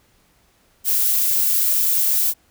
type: noise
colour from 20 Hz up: violet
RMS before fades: -18 dBFS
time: 0.84-2.34 s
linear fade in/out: 50 ms
effects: pink hiss -59 dBFS RMS until 2.5 s